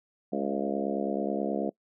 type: harmonic tone with a mistuned harmonic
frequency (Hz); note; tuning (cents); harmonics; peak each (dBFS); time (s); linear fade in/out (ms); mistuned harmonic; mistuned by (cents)
69.3; C#2; 0; 3 / 4 / 5 / 6 / 7 / 8 / 9 / 10; -33 / -34 / -35 / -36 / -36 / -37 / -38 / -38; 0.32-1.7; 10; 9; +20
effects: noise-tail reverb RT60 0.1 s tail -23 dB re dry